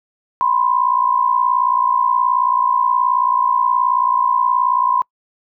sine tone pair together, 987.8 / 1046.5 Hz, B5 / C6, 0 / 0 cents, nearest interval minor second, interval 100 cents, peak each -16 dBFS, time 0.41-5.02 s, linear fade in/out 0 ms, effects noise-tail reverb RT60 0.1 s tail -26 dB re dry

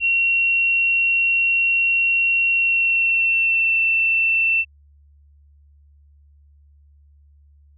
sine tone with pitch glide, 2735 to 2683 Hz, F7 to E7, -37 to +30 cents, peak -15 dBFS, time 0-4.65 s, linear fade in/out 50 ms, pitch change -33 cents, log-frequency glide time 2.51-3.81 s, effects added 72 Hz sine -49 dBFS peak until 7.77 s

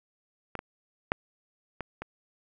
clicks, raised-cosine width 0.5 ms, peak -19 / -21 / -9 / -19 / -21 dBFS, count 5, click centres 0.553 / 0.591 / 1.119 / 1.807 / 2.02 s, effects none

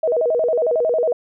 sine tone with vibrato, 554.4 Hz, C#5, in tune, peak -15 dBFS, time 0.03-1.13 s, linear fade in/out 5 ms, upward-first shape square, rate 11 Hz, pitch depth 240 cents each way, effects none

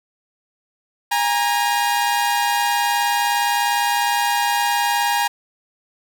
sawtooth tone pair together, 819.5 / 939 Hz, G#5 / A#5, -23 / +12 cents, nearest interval major second, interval 235 cents, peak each -16 dBFS, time 1.11-5.28 s, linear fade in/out 10 ms, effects none

